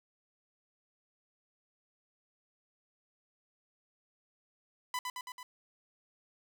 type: tone with echo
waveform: sawtooth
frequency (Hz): 999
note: B5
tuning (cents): +20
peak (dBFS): -29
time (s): 4.94-4.99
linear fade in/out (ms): 2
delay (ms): 110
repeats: 4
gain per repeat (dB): -3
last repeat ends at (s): 5.43
effects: none